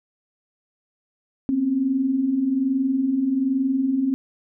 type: tone pair together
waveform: sine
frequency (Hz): 246.9 / 268.1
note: B3 / C4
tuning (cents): 0 / +42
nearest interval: minor second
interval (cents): 142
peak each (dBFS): -27 / -19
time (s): 1.49-4.14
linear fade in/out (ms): 0
effects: none